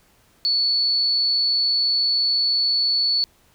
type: tone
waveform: sine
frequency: 4437 Hz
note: C#8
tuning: 1 cent sharp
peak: -17 dBFS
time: 0.45-3.24 s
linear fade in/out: 0 ms
effects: pink hiss -58 dBFS RMS until 3.54 s